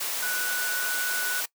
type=tone in noise; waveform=sine; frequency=1480 Hz; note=F#6; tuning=in tune; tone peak=-28 dBFS; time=0.22-1.41 s; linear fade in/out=10 ms; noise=white; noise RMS=-30 dBFS; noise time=0-1.46 s; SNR=-1 dB; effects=noise-tail reverb RT60 0.1 s tail -21 dB re dry + high-pass 400 Hz 12 dB/octave